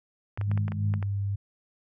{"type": "clicks", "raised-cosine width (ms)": 0.5, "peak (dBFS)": -23, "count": 8, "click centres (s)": [0.375, 0.413, 0.515, 0.576, 0.681, 0.72, 0.939, 1.027]}
{"type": "tone with pitch glide", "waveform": "sine", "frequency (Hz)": [101.8, 99.7], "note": ["G#2", "G2"], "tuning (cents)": [-34, 30], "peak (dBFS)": -26, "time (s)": [0.38, 1.36], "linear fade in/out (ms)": 10, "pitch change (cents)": -36, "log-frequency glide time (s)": [0.53, 1.03]}
{"type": "harmonic tone", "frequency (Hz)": 51.91, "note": "G#1", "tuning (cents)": 0, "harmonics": [2, 3, 4], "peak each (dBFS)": [-32, -36, -36], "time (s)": [0.46, 1.03], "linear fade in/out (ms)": 50}
{"effects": []}